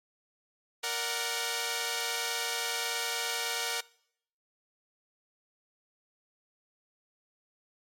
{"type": "chord", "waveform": "5% pulse", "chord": "Bb augmented", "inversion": "none", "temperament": "equal", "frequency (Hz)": [466.2, 587.3, 740], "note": ["Bb4", "D5", "F#5"], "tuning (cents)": [0, 0, 0], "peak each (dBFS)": [-22, -28, -23], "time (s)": [0.83, 3.81], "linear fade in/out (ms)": 10, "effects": ["noise-tail reverb RT60 0.7 s tail -23 dB re dry", "MP3 64 kbps"]}